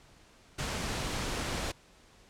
pink noise, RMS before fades -34 dBFS, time 0.58-1.72 s, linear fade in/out 10 ms, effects pink hiss -59 dBFS RMS until 2.29 s + low-pass 8000 Hz 12 dB/octave

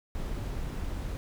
brown noise, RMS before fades -34 dBFS, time 0.15-1.17 s, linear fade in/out 0 ms, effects none

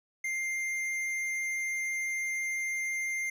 triangle tone with tanh clipping, 2102 Hz, C7, 7 cents sharp, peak -32 dBFS, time 0.24-3.3 s, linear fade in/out 5 ms, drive 15 dB, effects none

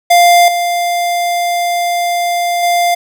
square tone with level steps, 698 Hz, F5, 1 cent flat, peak -5 / -13 / -10 dBFS, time 0.1-2.95 s, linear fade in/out 10 ms, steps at 0.48 / 2.63 s, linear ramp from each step 2 ms, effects none

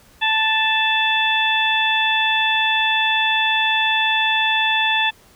harmonic tone with a mistuned harmonic, 880 Hz, A5, in tune, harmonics 1 / 2 / 3 / 4, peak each -21 / -21 / -21 / -21 dBFS, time 0.21-5.11 s, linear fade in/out 20 ms, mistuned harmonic 4, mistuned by -27 cents, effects pink hiss -51 dBFS RMS until 5.35 s

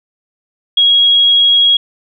sine tone, 3304 Hz, G#7, 10 cents flat, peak -6 dBFS, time 0.77-1.77 s, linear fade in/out 5 ms, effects none

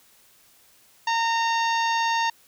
harmonic tone, 918 Hz, A#5, 27 cents flat, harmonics 1 / 2 / 3 / 4 / 5 / 6 / 7, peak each -22 / -28 / -32 / -34 / -36 / -38 / -39 dBFS, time 1.07-2.3 s, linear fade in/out 5 ms, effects white hiss -57 dBFS RMS until 2.47 s

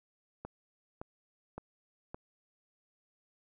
click train, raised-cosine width 1 ms, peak -27 dBFS, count 4, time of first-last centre 0.45-2.145 s, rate 1.77 Hz, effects none

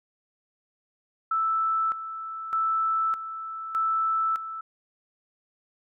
sine tone with tremolo, 1318.5 Hz, E6, in tune, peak -22 dBFS, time 1.31-4.61 s, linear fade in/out 5 ms, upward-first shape square, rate 0.82 Hz, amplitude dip 70%, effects none

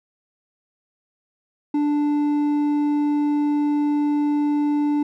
sine tone with hard clipping, 293.7 Hz, D4, in tune, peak -19 dBFS, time 1.74-5.03 s, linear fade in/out 5 ms, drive 5 dB, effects none

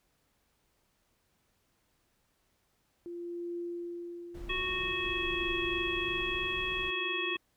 sine tone with tremolo, 345.8 Hz, F4, 17 cents flat, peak -34 dBFS, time 3.06-7.36 s, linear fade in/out 0 ms, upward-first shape triangle, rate 0.48 Hz, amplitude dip 90%
brown noise, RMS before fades -44 dBFS, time 4.34-6.91 s, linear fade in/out 10 ms
harmonic tone, 368.9 Hz, F#4, 5 cents flat, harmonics 1 / 3 / 5 / 7 / 9, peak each -40 / -40 / -39 / -34 / -37 dBFS, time 4.49-7.37 s, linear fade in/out 10 ms
effects pink hiss -74 dBFS RMS until 7.56 s

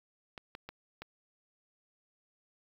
clicks, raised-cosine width 0.3 ms, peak -27 dBFS, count 4, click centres 0.378 / 0.551 / 0.69 / 1.02 s, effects 9-bit

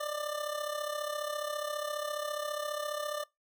25% pulse tone with amplitude modulation, 595 Hz, D5, 22 cents sharp, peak -27 dBFS, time 0-3.24 s, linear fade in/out 10 ms, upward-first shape sine, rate 34.7 Hz, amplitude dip 65%, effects noise-tail reverb RT60 0.2 s tail -23 dB re dry

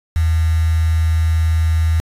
sine tone with quantisation, 80.8 Hz, E2, 34 cents flat, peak -12 dBFS, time 0.16-2 s, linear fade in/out 0 ms, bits 5, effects resampled to 32000 Hz

